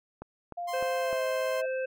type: click train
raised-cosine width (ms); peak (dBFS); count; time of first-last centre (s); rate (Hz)
1; -26; 4; 0.22-1.129; 3.3
type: tone with pitch glide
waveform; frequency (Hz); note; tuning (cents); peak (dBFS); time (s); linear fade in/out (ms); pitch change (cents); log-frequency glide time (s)
sine; 698.5 to 636.8; F5 to D#5; 0 to +40; -32; 0.57-1.66; 10; -160; 0.99-1.23
type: tone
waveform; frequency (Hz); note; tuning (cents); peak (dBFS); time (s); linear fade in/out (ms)
sawtooth; 1046.5; C6; 0; -33; 0.67-1.62; 20
type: harmonic tone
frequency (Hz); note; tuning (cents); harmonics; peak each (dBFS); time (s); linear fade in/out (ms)
521; C5; -7; 1 / 3 / 5; -29 / -39 / -43; 0.73-1.86; 10
effects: none